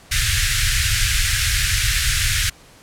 pink band-stop noise, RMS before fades -18 dBFS, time 0.11-2.5 s, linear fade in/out 10 ms, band 120 to 1500 Hz, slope 48 dB/octave, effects pink hiss -47 dBFS RMS until 2.82 s + low-pass 11000 Hz 12 dB/octave

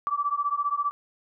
sine beating tone pair, 1151 / 1166 Hz, D6 / D6, -35 / -13 cents, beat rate 15 Hz, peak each -27 dBFS, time 0.07-0.91 s, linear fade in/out 0 ms, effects none

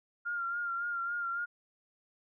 sine tone with vibrato, 1396.9 Hz, F6, in tune, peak -32 dBFS, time 0.25-1.46 s, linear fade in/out 20 ms, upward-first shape sine, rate 3.6 Hz, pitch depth 35 cents each way, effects none

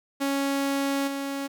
sawtooth tone with level steps, 276.9 Hz, C#4, 2 cents flat, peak -20 / -25 dBFS, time 0.2-1.48 s, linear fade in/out 20 ms, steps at 1.07 s, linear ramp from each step 10 ms, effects none

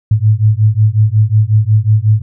sine beating tone pair, 105 / 110.5 Hz, G#2 / A2, +19 / +8 cents, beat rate 5.5 Hz, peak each -10 dBFS, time 0.11-2.22 s, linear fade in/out 5 ms, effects none

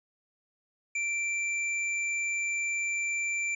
square tone, 2349 Hz, D7, in tune, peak -29 dBFS, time 0.95-3.55 s, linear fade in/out 5 ms, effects resampled to 22050 Hz

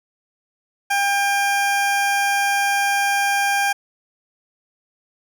20% pulse tone, 800 Hz, G5, 35 cents sharp, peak -12 dBFS, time 0.9-3.73 s, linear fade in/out 10 ms, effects none

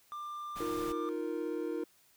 triangle tone, 1190 Hz, D6, 22 cents sharp, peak -37 dBFS, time 0.12-1.09 s, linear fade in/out 0 ms
pink noise, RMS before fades -46 dBFS, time 0.55-0.93 s, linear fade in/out 20 ms
triangle chord, Eb suspended second, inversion none, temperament equal, 311.1 / 349.2 / 466.2 Hz, Eb4 / F4 / Bb4, 0 / 0 / 0 cents, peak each -36 dBFS, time 0.6-1.84 s, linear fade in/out 5 ms
effects white hiss -66 dBFS RMS until 2.16 s

